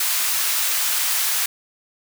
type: high-pass noise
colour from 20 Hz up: white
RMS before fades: -21 dBFS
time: 0-1.46 s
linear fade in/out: 5 ms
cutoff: 1000 Hz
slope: 12 dB/octave
effects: none